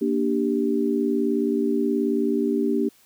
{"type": "chord", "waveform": "sine", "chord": "G minor", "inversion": "first", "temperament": "just", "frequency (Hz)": [235.2, 294, 392], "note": ["Bb3", "D4", "G4"], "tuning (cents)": [16, 2, 0], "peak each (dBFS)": -24, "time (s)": [0.01, 2.89], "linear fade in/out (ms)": 10, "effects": ["white hiss -57 dBFS RMS until 3.05 s", "high-pass 60 Hz 12 dB/octave"]}